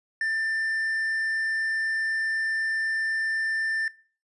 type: tone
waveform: triangle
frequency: 1784 Hz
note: A6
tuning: 23 cents sharp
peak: -22 dBFS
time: 0.21-3.88 s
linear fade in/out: 2 ms
effects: noise-tail reverb RT60 0.4 s tail -22 dB re dry + resampled to 24000 Hz